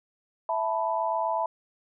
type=chord; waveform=sine; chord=E suspended fourth; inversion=none; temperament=equal; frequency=659.3 / 880 / 987.8 Hz; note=E5 / A5 / B5; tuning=0 / 0 / 0 cents; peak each=-29 dBFS; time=0.49-1.46 s; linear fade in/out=2 ms; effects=none